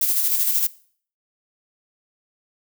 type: noise with tremolo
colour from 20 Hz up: violet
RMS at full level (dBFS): -19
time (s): 0.01-0.67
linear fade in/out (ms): 5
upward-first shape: square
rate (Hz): 13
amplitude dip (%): 35
effects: noise-tail reverb RT60 0.5 s tail -20 dB re dry